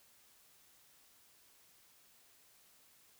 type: silence
effects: white hiss -66 dBFS RMS until 3.19 s